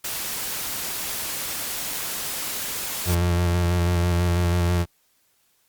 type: noise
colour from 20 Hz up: white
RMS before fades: -29 dBFS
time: 0.04-3.15 s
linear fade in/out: 5 ms
type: tone with vibrato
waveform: 35% pulse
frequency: 87.31 Hz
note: F2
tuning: in tune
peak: -17 dBFS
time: 3.05-4.86 s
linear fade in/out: 50 ms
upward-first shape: square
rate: 6.1 Hz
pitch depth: 22 cents each way
effects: white hiss -65 dBFS RMS until 5.68 s + Opus 48 kbps